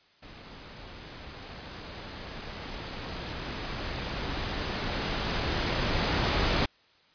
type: noise with level ramp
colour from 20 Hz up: pink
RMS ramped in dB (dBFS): -47 to -25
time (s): 0.22-6.66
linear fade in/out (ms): 10
effects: white hiss -62 dBFS RMS until 7.14 s + resampled to 11025 Hz